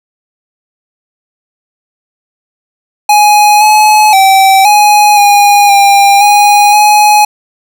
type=tone with pitch steps; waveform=square; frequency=835 / 852 / 773 / 834 / 817 / 800 / 823 / 839 Hz; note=G#5 / G#5 / G5 / G#5 / G#5 / G5 / G#5 / G#5; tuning=+9 / +44 / -24 / +7 / -29 / +35 / -16 / +17 cents; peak=-3 dBFS; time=3.09-7.25 s; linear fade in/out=5 ms; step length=520 ms; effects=none